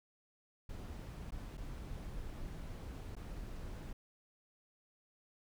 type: noise with dropouts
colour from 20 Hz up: brown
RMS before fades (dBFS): -45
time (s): 0.69-3.93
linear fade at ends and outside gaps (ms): 5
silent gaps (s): 1.308-1.32 / 1.572-1.577 / 3.154-3.165
effects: none